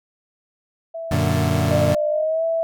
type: tone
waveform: sine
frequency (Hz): 659.3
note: E5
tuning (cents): 0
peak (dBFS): -27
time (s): 0.94-2.24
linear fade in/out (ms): 10
type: chord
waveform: 30% pulse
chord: Gb augmented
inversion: none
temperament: equal with one note detuned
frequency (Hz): 92.5 / 117.22 / 146.83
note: Gb2 / Bb2 / D3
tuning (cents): 0 / +10 / 0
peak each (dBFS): -19 / -20 / -19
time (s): 1.11-1.95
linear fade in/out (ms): 5
type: tone with pitch glide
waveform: sine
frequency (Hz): 600 to 658.1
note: D5 to E5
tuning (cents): +37 to -3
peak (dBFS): -18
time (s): 1.71-2.63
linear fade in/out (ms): 0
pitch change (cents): +160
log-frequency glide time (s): 2.09-2.44
effects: none